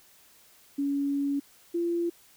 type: tone pair in turn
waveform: sine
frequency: 281.4 / 342.1 Hz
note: C#4 / F4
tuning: +26 / -36 cents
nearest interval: minor third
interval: 338 cents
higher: second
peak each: -25 dBFS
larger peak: neither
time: 0.78-1.4 / 1.74-2.1 s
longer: first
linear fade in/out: 10 ms
effects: white hiss -58 dBFS RMS until 2.36 s